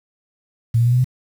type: tone with pitch steps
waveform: sine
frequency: 115.4 / 118.3 / 121.28 / 124.33 / 127.45 Hz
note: A#2 / A#2 / B2 / B2 / C3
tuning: -17 / +26 / -31 / +12 / -45 cents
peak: -12 dBFS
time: 0.74-1.045 s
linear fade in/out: 10 ms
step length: 61 ms
effects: 7-bit